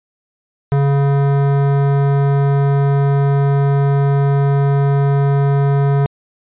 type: tone with hard clipping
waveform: sine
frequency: 140 Hz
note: C#3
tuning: 18 cents sharp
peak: -13 dBFS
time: 0.72-6.06 s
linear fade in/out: 0 ms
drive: 16 dB
effects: resampled to 8000 Hz